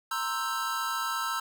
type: chord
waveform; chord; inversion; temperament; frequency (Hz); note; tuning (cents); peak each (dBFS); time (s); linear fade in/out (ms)
square; C dominant seventh; third; equal; 932.3 / 1046.5 / 1318.5 / 1568; Bb5 / C6 / E6 / G6; 0 / 0 / 0 / 0; -37 / -38 / -32 / -38; 0.11-1.4; 5
effects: none